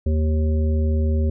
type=harmonic tone; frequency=77.78 Hz; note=D#2; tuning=in tune; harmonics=1 / 3 / 5 / 7; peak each=-17 / -27 / -31 / -34 dBFS; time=0.06-1.3 s; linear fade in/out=5 ms; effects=none